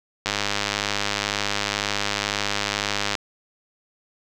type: click train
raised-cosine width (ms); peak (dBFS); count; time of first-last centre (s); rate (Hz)
0.2; -5; 296; 0.26-3.152; 102
effects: none